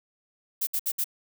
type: noise bursts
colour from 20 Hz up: violet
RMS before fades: -27 dBFS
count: 4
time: 0.61-1.043 s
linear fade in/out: 10 ms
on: 61 ms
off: 63 ms
effects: none